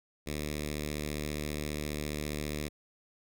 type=tone with notch filter; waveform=5% pulse; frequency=74.8 Hz; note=D2; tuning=32 cents sharp; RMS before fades=-36 dBFS; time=0.26-2.69 s; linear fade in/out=20 ms; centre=840 Hz; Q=0.6; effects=none